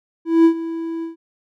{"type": "tone with ADSR envelope", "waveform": "triangle", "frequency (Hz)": 329.6, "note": "E4", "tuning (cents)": 0, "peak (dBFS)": -5, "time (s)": [0.25, 1.16], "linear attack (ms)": 200, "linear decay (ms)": 85, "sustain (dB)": -16, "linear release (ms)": 130, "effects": []}